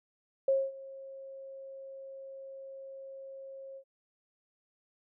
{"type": "tone with ADSR envelope", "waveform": "sine", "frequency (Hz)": 540, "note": "C#5", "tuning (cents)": -45, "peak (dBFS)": -22, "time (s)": [0.48, 3.84], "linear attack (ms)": 4, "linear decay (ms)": 230, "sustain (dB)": -21, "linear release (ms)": 73, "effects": []}